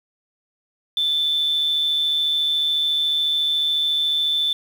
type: tone with amplitude modulation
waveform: sine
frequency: 3520 Hz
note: A7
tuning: in tune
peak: -15 dBFS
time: 0.97-4.53 s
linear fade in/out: 2 ms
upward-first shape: sine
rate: 154 Hz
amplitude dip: 45%
effects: tanh soft clip ceiling -11 dBFS + 7-bit